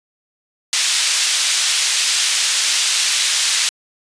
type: band-pass noise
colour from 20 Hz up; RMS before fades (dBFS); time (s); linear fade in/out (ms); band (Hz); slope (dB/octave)
pink; -17; 0.73-3.69; 0; 3100 to 8800; 12
effects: resampled to 22050 Hz